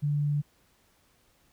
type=tone; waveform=sine; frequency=146.2 Hz; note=D3; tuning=7 cents flat; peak=-24 dBFS; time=0.02-0.42 s; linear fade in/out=20 ms; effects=pink hiss -66 dBFS RMS until 1.52 s